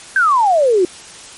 sine exponential sweep, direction down, 1609 to 345.4 Hz, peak -9 dBFS, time 0.16-0.85 s, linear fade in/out 2 ms, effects white hiss -36 dBFS RMS until 1.37 s + MP3 48 kbps

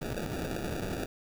white noise with sample-and-hold, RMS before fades -35 dBFS, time 0.01-1.06 s, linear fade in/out 10 ms, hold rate 1050 Hz, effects none

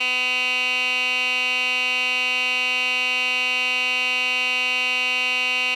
15% pulse tone with band-pass filter, 252.1 Hz, B3, 36 cents sharp, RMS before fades -22 dBFS, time 0-5.75 s, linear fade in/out 10 ms, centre 2800 Hz, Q 6, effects none

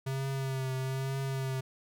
square tone with vibrato, 133.3 Hz, C3, 33 cents sharp, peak -32 dBFS, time 0.06-1.61 s, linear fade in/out 10 ms, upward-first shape triangle, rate 1.1 Hz, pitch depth 35 cents each way, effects none

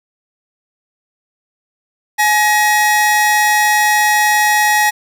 45% pulse tone pair together, 844.1 / 1895 Hz, G#5 / A#6, +28 / +28 cents, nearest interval octave + major second, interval 1400 cents, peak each -13 dBFS, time 2.18-4.91 s, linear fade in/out 20 ms, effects none

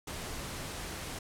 pink noise, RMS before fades -40 dBFS, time 0.07-1.19 s, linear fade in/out 5 ms, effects low-pass 12000 Hz 12 dB/octave

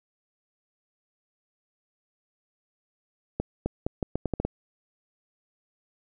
accelerating click train, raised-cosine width 2 ms, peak -13 dBFS, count 9, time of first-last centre 3.4-4.45 s, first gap 260 ms, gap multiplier 0.79, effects none

